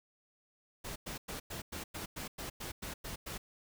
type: noise bursts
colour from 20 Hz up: pink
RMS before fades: -42 dBFS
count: 12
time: 0.84-3.38 s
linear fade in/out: 10 ms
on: 120 ms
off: 100 ms
effects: none